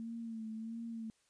sine tone with vibrato, 225.4 Hz, A3, 42 cents sharp, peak -40 dBFS, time 0-1.1 s, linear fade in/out 0 ms, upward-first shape sine, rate 1.5 Hz, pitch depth 45 cents each way, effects white hiss -74 dBFS RMS until 1.29 s + resampled to 22050 Hz

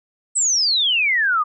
sine exponential sweep, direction down, 8220 to 1174.7 Hz, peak -15 dBFS, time 0.35-1.44 s, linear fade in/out 20 ms, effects none

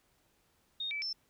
sine tone with pitch steps, 3700 / 2309 / 5320 Hz, A#7 / D7 / E8, -14 / -30 / +15 cents, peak -34 dBFS, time 0.8-1.13 s, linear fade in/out 5 ms, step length 110 ms, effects pink hiss -72 dBFS RMS until 1.29 s

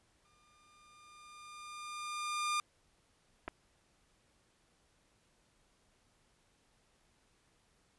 sawtooth tone with exponential growth, 1205 Hz, D6, 44 cents sharp, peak -27 dBFS, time 0.25-2.6 s, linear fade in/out 1 ms, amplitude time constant 510 ms
clicks, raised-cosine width 0.5 ms, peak -26 dBFS, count 2, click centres 3.479 / 3.482 s
effects pink hiss -72 dBFS RMS until 7.98 s + resampled to 24000 Hz

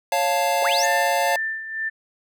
square chord, Db augmented, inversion none, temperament equal, 554.4 / 698.5 / 880 Hz, Db5 / F5 / A5, 0 / 0 / 0 cents, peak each -25 / -23 / -24 dBFS, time 0.12-1.36 s, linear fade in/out 2 ms
sine linear sweep, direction up, 329.6 to 6890 Hz, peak -22 dBFS, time 0.62-0.86 s, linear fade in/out 10 ms
sine tone with tremolo, 1780 Hz, A6, 20 cents sharp, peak -22 dBFS, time 0.82-1.9 s, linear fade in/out 20 ms, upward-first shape sine, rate 2.1 Hz, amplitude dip 65%
effects none

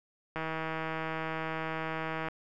click train, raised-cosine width 0.5 ms, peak -20 dBFS, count 309, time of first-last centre 0.36-2.285 s, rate 160 Hz, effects none

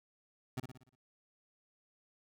25% pulse tone with echo, 128 Hz, C3, 38 cents flat, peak -32 dBFS, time 0.57-0.6 s, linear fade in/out 5 ms, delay 59 ms, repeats 6, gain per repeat -6 dB, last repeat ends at 0.954 s, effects none

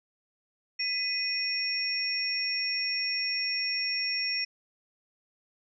sine tone cluster, 2005 / 2487 / 5500 Hz, B6 / D#7 / F8, +26 / -1 / -27 cents, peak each -37 / -33 / -29 dBFS, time 0.79-4.45 s, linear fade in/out 10 ms, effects none

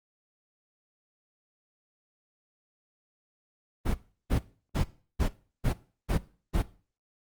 brown noise bursts, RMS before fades -25 dBFS, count 7, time 3.85-6.629 s, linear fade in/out 20 ms, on 97 ms, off 350 ms, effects noise-tail reverb RT60 0.4 s tail -18 dB re dry + Opus 32 kbps

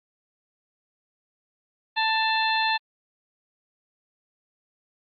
harmonic tone with a mistuned harmonic, 885 Hz, A5, 10 cents sharp, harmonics 1 / 2 / 3 / 4 / 5, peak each -24 / -27 / -29 / -30 / -31 dBFS, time 1.96-2.78 s, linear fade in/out 20 ms, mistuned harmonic 5, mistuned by -110 cents, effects Opus 48 kbps

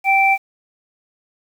sine tone pair together, 780 / 2341 Hz, G5 / D7, -9 / -6 cents, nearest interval octave + perfect fifth, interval 1903 cents, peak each -14 dBFS, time 0.04-0.38 s, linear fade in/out 50 ms, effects 7-bit

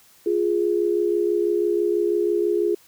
sine tone pair together, 349.2 / 415.3 Hz, F4 / G#4, 0 / 0 cents, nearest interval minor third, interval 300 cents, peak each -21 dBFS, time 0.26-2.75 s, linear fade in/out 5 ms, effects white hiss -54 dBFS RMS until 2.87 s

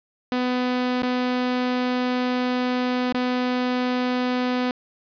sawtooth tone with dropouts, 250.1 Hz, B3, 22 cents sharp, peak -17 dBFS, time 0.32-4.71 s, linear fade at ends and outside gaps 1 ms, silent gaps 1.022-1.032 / 3.125-3.145 s, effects resampled to 11025 Hz + 9-bit

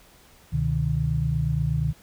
sine tone cluster, 69 / 124.5 / 152.9 Hz, C#2 / B2 / D#3, -7 / +14 / -30 cents, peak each -28 / -26 / -24 dBFS, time 0.52-1.93 s, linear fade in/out 20 ms, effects pink hiss -54 dBFS RMS until 2.02 s

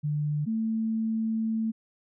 sine tone pair in turn, 148.7 / 222.5 Hz, D3 / A3, +22 / +20 cents, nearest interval perfect fifth, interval 698 cents, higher second, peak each -25 dBFS, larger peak neither, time 0.03-0.46 / 0.46-1.72 s, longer second, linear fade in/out 20 ms, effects none

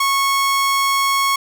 sawtooth tone, 1100 Hz, C#6, 14 cents flat, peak -11 dBFS, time 0-1.36 s, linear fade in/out 5 ms, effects none

